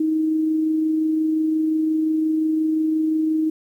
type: tone with amplitude modulation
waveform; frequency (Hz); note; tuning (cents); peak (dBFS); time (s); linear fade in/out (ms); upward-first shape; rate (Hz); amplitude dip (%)
sine; 314.6; D#4; +19; -16; 0-3.5; 5; sine; 25.7; 25
effects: 9-bit